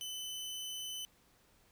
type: tone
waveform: sawtooth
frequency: 3025 Hz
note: F#7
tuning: 38 cents sharp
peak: -37 dBFS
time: 0.01-1.05 s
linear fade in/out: 0 ms
effects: pink hiss -68 dBFS RMS until 1.71 s